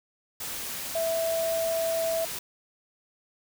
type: tone in noise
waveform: sine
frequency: 658 Hz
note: E5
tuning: 3 cents flat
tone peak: -25 dBFS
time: 0.95-2.25 s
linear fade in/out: 5 ms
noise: white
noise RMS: -35 dBFS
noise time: 0.4-2.39 s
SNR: +7 dB
effects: none